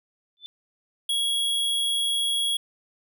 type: tone with exponential growth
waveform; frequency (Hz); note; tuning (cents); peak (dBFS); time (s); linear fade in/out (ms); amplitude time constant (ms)
sine; 3520; A7; 0; -32; 0.37-0.46; 0; 19
type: tone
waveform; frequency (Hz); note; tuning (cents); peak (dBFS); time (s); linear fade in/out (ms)
square; 3322; G#7; 0; -23; 1.09-2.57; 5
effects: none